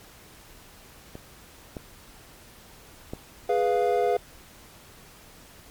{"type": "clicks", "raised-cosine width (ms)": 2, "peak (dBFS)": [-25, -21, -19], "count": 3, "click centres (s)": [1.154, 1.768, 3.135]}
{"type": "chord", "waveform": "triangle", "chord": "F diminished", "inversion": "first", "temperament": "equal", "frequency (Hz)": [415.3, 493.9, 698.5], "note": ["Ab4", "Cb5", "F5"], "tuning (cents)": [0, 0, 0], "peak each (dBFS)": -23, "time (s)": [3.49, 4.17], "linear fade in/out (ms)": 5}
{"effects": ["pink hiss -50 dBFS RMS until 5.7 s", "MP3 96 kbps"]}